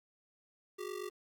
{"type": "ring-modulated tone", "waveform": "square", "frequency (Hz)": 390, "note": "G4", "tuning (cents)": -9, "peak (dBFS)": -37, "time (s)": [0.78, 1.1], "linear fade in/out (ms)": 20, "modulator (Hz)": 23.9, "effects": ["11-bit"]}